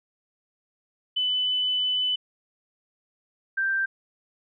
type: tone pair in turn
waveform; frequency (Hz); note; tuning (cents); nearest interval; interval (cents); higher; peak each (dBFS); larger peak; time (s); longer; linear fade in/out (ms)
sine; 3002 / 1571.5; F#7 / G6; +24 / +4; major seventh; 1120; first; -22; neither; 1.16-2.16 / 3.57-3.86; first; 10
effects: none